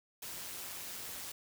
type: noise with amplitude modulation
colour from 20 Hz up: white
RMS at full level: -42 dBFS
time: 0.22-1.32 s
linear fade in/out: 5 ms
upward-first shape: sine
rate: 184 Hz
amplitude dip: 45%
effects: none